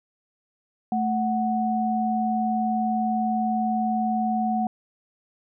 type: tone pair together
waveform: sine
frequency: 220 / 740 Hz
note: A3 / F#5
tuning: 0 / 0 cents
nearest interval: octave + major sixth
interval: 2100 cents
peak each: -24 dBFS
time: 0.92-4.67 s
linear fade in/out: 2 ms
effects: none